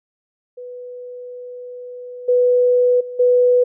sine tone with level steps, 494.1 Hz, B4, 1 cent sharp, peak -30 / -11 / -27 / -10 dBFS, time 0.57-3.64 s, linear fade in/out 10 ms, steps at 2.28 / 3 / 3.19 s, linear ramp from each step 10 ms, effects none

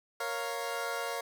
20% pulse chord, Bb minor, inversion none, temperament equal, 466.2 / 554.4 / 698.5 Hz, Bb4 / Db5 / F5, 0 / 0 / 0 cents, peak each -33 dBFS, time 0.2-1.21 s, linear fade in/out 5 ms, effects none

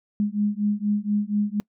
sine beating tone pair, 205.2 / 209.4 Hz, G#3 / G#3, -21 / +15 cents, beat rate 4.2 Hz, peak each -24 dBFS, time 0.2-1.6 s, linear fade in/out 0 ms, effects noise-tail reverb RT60 0.1 s tail -25 dB re dry

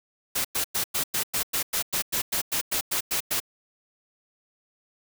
white noise bursts, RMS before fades -26 dBFS, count 16, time 0.35-3.402 s, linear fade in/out 10 ms, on 97 ms, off 100 ms, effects none

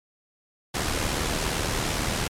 pink noise with amplitude modulation, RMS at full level -24 dBFS, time 0.74-2.28 s, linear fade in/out 10 ms, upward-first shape sine, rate 77.5 Hz, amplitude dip 50%, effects low-pass 10000 Hz 12 dB/octave + MP3 96 kbps

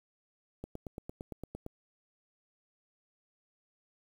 click train, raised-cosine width 2 ms, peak -27 dBFS, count 10, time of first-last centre 0.64-1.664 s, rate 8.79 Hz, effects 9-bit

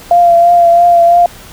sine tone with vibrato, 690 Hz, F5, 21 cents flat, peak -3 dBFS, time 0.11-1.26 s, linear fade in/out 2 ms, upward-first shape triangle, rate 3 Hz, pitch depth 28 cents each way, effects pink hiss -34 dBFS RMS until 1.52 s

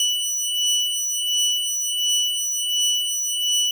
25% pulse beating tone pair, 2960 / 2961.4 Hz, F#7 / F#7, 0 / +1 cents, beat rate 1.4 Hz, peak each -19 / -20 dBFS, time 0-3.71 s, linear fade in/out 2 ms, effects none

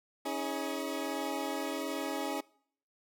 20% pulse chord, C# suspended second, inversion none, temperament equal with one note detuned, 277.2 / 318.6 / 415.3 Hz, C#4 / D#4 / G#4, 0 / +41 / 0 cents, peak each -32 / -33 / -35 dBFS, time 0.25-2.41 s, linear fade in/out 10 ms, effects noise-tail reverb RT60 0.6 s tail -23 dB re dry

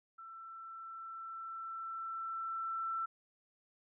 sine tone with level ramp, 1337 Hz, E6, 24 cents sharp, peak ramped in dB -48 to -34 dBFS, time 0.18-3.06 s, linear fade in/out 10 ms, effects none

